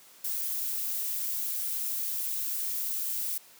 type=noise; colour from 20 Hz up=violet; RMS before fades=-32 dBFS; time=0.24-3.38 s; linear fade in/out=5 ms; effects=white hiss -55 dBFS RMS until 3.59 s + high-pass 150 Hz 12 dB/octave